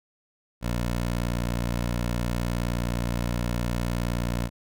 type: tone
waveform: 15% pulse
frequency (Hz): 59.3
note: A#1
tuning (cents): +30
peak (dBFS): -19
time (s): 0.61-4.5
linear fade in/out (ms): 50
effects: none